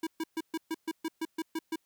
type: tone bursts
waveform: square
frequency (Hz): 322.8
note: E4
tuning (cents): -36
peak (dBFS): -31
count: 11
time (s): 0.03-1.759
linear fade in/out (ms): 5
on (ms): 39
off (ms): 130
effects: white hiss -75 dBFS RMS until 1.85 s